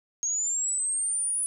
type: linear sweep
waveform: sine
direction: up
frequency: 6510 to 9956 Hz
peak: -25 dBFS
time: 0.23-1.46 s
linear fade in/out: 0 ms
effects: 11-bit